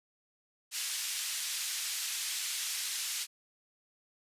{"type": "band-pass noise", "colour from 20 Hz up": "white", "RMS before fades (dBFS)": -36, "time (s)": [0.71, 3.27], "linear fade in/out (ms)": 50, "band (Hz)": [2300, 8600], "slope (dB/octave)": 12, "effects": ["resampled to 32000 Hz"]}